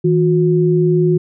sine tone pair together, 160.81 / 361.4 Hz, E3 / F#4, -43 / -41 cents, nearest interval octave + major second, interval 1402 cents, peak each -13 dBFS, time 0.04-1.18 s, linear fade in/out 10 ms, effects none

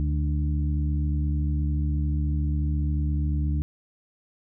harmonic tone with a mistuned harmonic, 74.1 Hz, D2, 16 cents sharp, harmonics 1 / 2 / 3 / 4, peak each -23 / -29 / -37 / -35 dBFS, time 0-3.62 s, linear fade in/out 0 ms, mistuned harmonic 3, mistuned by -43 cents, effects none

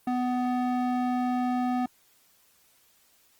square tone with band-pass filter, 249.2 Hz, B3, 16 cents sharp, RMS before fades -27 dBFS, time 0.07-1.86 s, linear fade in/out 5 ms, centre 550 Hz, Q 1.3, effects white hiss -63 dBFS RMS until 3.39 s + Opus 24 kbps

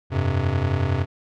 square chord, F suspended second, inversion none, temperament just, 87.31 / 98.22 / 130.96 Hz, F2 / G2 / C3, 0 / +4 / +2 cents, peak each -25 dBFS, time 0.1-1.06 s, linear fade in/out 50 ms, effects low-pass 3000 Hz 12 dB/octave

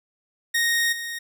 sawtooth tone with level steps, 1863 Hz, A#6, 2 cents flat, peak -16 / -26 dBFS, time 0.54-1.19 s, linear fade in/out 10 ms, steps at 0.92 s, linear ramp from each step 10 ms, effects none

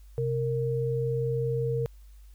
sine tone pair together, 129.81 / 462.6 Hz, C3 / A#4, -13 / -13 cents, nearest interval octave + minor seventh, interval 2200 cents, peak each -28 dBFS, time 0.18-1.86 s, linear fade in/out 0 ms, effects added 50 Hz sine -47 dBFS peak until 2.34 s + white hiss -66 dBFS RMS until 2.34 s

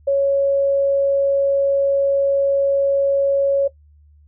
sine tone, 554.4 Hz, C#5, in tune, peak -13 dBFS, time 0.07-3.68 s, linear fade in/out 10 ms, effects noise-tail reverb RT60 0.1 s tail -17 dB re dry + added 74 Hz sine -47 dBFS peak until 4.27 s

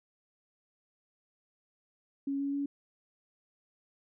sine tone with pitch steps, 277.2 / 279.8 / 282.4 Hz, C#4 / C#4 / C#4, 0 / +16 / +32 cents, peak -30 dBFS, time 2.27-2.66 s, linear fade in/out 5 ms, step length 130 ms, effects none

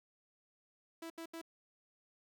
sawtooth tone bursts, 329.6 Hz, E4, in tune, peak -40 dBFS, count 3, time 1.02-1.415 s, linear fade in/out 5 ms, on 81 ms, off 76 ms, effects 12-bit

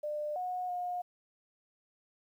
sine tone with pitch steps, 598 / 728 / 716 Hz, D5 / F#5 / F5, +31 / -28 / +43 cents, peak -33 dBFS, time 0.03-1.02 s, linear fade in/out 10 ms, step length 330 ms, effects 11-bit

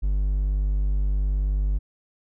triangle tone, 49.48 Hz, G1, 17 cents sharp, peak -18 dBFS, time 0.02-1.79 s, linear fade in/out 20 ms, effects none

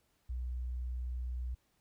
sine tone, 61.74 Hz, B1, in tune, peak -35 dBFS, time 0.29-1.55 s, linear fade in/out 10 ms, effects pink hiss -75 dBFS RMS until 1.8 s

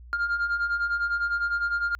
sine beating tone pair, 1396.9 / 1406.8 Hz, F6 / F6, 0 / +12 cents, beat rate 9.9 Hz, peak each -28 / -23 dBFS, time 0.13-1.95 s, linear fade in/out 0 ms, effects tanh soft clip ceiling -21 dBFS + added 60 Hz sine -43 dBFS peak until 1.99 s

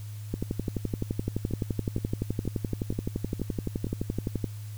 two click trains, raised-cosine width 3 ms, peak -15 / -21 dBFS, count 49 / 6, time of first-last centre 0.34-4.443 / 1.51-3.868 s, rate 11.7 / 2.12 Hz, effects added 105 Hz sine -36 dBFS peak until 4.77 s + white hiss -53 dBFS RMS until 4.77 s

